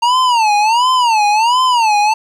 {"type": "tone with vibrato", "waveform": "square", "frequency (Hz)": 921, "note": "A#5", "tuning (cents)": -21, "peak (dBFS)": -10, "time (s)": [0.02, 2.14], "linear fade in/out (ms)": 10, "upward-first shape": "sine", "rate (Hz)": 1.4, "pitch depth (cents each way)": 190, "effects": ["low-pass 6000 Hz 12 dB/octave", "8-bit"]}